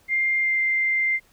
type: tone with pitch glide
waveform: sine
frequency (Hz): 2107 to 2091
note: C7 to C7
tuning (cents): +12 to -2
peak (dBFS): -19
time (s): 0.08-1.2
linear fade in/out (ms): 50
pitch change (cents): -14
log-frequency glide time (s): 0.4-0.59
effects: pink hiss -59 dBFS RMS until 1.32 s